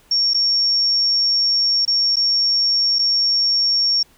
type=tone with dropouts; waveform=sine; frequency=5510 Hz; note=F8; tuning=24 cents flat; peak=-14 dBFS; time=0.11-4.03 s; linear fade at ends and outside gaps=5 ms; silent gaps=0.336-0.344 / 1.852-1.877 / 2.159-2.167 / 2.987-2.991 s; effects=pink hiss -54 dBFS RMS until 4.17 s